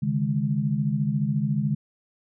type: chord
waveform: sine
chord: C# suspended second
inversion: none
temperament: equal with one note detuned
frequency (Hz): 138.59 / 152.63 / 207.7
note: C#3 / D#3 / G#3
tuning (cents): 0 / -33 / 0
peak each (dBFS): -26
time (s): 0.02-1.75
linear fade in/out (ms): 10
effects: none